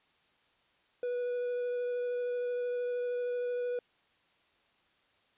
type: tone with vibrato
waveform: triangle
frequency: 489.6 Hz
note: B4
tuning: 15 cents flat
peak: -29 dBFS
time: 1.03-3.79 s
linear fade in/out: 2 ms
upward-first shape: triangle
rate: 13 Hz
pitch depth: 10 cents each way
effects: white hiss -69 dBFS RMS until 5.37 s + resampled to 8000 Hz